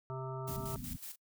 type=harmonic tone; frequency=131.3 Hz; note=C3; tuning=6 cents sharp; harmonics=1 / 3 / 5 / 7 / 9 / 10; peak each=-40 / -45 / -47 / -48 / -50 / -50 dBFS; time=0.1-0.76 s; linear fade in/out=0 ms
type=noise with tremolo; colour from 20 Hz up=blue; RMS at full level=-45 dBFS; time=0.47-1.16 s; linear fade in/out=10 ms; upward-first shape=square; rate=5.4 Hz; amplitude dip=65%
type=low-pass noise; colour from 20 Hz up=white; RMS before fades=-44 dBFS; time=0.48-0.97 s; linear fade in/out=5 ms; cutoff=270 Hz; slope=96 dB/octave
effects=noise-tail reverb RT60 0.1 s tail -26 dB re dry